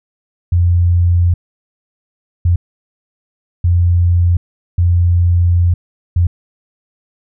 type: tone bursts at uneven times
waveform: sine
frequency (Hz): 87.3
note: F2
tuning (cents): 0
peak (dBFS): -8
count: 5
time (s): 0.52-1.34 / 2.45-2.56 / 3.64-4.37 / 4.78-5.74 / 6.16-6.27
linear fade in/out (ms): 5
effects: none